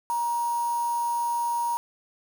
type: tone with quantisation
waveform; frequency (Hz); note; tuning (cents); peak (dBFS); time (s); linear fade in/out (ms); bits
sine; 946; A#5; +25; -24; 0.1-1.77; 0; 6
effects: none